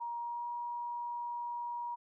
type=tone with pitch glide; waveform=sine; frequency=945 to 954.9 Hz; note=A#5 to A#5; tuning=+23 to +41 cents; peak=-36 dBFS; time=0-1.96 s; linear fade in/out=20 ms; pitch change=+18 cents; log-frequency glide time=0.2-0.47 s; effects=none